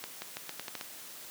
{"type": "accelerating click train", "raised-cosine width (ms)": 0.2, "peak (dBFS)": -20, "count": 8, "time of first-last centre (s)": [0.04, 0.812], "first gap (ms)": 180, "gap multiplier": 0.83, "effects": ["white hiss -47 dBFS RMS until 1.3 s", "high-pass 150 Hz 12 dB/octave"]}